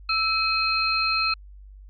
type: tone cluster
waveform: sine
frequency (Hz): 1320 / 2542 / 4175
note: E6 / D#7 / C8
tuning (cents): +2 / +36 / -5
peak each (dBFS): -25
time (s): 0.09-1.34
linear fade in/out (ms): 5
effects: added 49 Hz sine -42 dBFS peak until 1.89 s